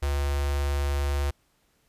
square tone with notch filter, 70.8 Hz, C#2, 37 cents sharp, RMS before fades -26 dBFS, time 0.02-1.31 s, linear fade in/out 10 ms, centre 210 Hz, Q 1, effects pink hiss -68 dBFS RMS until 1.88 s + resampled to 32000 Hz

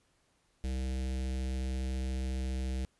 square tone with notch filter, 64.8 Hz, C2, 16 cents flat, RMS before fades -34 dBFS, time 0.64-2.85 s, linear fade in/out 0 ms, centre 1100 Hz, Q 0.71, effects pink hiss -72 dBFS RMS until 2.99 s + resampled to 24000 Hz

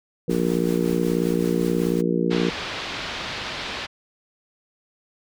harmonic tone, 58.5 Hz, A#1, 7 cents sharp, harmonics 3 / 4 / 5 / 6 / 7 / 8, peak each -24 / -27 / -27 / -26 / -28 / -27 dBFS, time 0.28-2.5 s, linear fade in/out 5 ms
pink noise with tremolo, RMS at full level -36 dBFS, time 0.29-2.02 s, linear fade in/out 20 ms, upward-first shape sine, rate 5.3 Hz, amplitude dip 40%
white low-pass noise, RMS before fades -31 dBFS, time 2.3-3.87 s, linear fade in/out 20 ms, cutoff 4100 Hz, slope 24 dB/octave
effects none

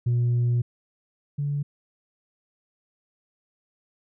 sine tone pair in turn, 120.6 / 143.8 Hz, B2 / D3, -41 / -36 cents, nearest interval minor third, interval 305 cents, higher second, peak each -17 / -23 dBFS, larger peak first, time 0.06-0.62 / 1.38-1.63 s, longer first, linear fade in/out 10 ms, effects tanh soft clip ceiling -18 dBFS

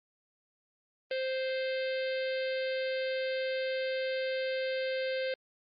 harmonic tone, 523.3 Hz, C5, in tune, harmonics 1 / 3 / 4 / 5 / 6 / 7 / 8 / 9, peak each -31 / -41 / -43 / -45 / -47 / -48 / -49 / -50 dBFS, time 1.11-5.34 s, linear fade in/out 2 ms, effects Opus 32 kbps

